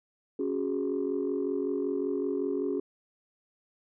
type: chord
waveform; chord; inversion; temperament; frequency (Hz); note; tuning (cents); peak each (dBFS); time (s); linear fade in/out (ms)
sine; C# suspended fourth; none; equal; 277.2 / 370 / 415.3; C#4 / F#4 / G#4; 0 / 0 / 0; -31; 0.39-2.8; 5
effects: tanh soft clip ceiling -21 dBFS